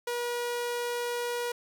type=tone; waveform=sawtooth; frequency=481.2 Hz; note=B4; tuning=45 cents flat; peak=-26 dBFS; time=0.07-1.52 s; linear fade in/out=5 ms; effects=none